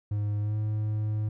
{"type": "tone with pitch glide", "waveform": "triangle", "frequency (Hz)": [103.83, 106.87], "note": ["G#2", "A2"], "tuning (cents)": [0, -50], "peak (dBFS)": -24, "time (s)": [0.11, 1.29], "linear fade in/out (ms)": 5, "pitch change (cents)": 50, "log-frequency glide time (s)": [0.4, 0.56], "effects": []}